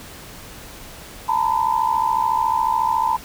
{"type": "tone cluster", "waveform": "sine", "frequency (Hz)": [880, 934, 1008], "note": ["A5", "A#5", "B5"], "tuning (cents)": [0, 3, 35], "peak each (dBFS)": -21, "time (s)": [1.28, 3.17], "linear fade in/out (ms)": 10, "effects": ["pink hiss -39 dBFS RMS until 3.24 s"]}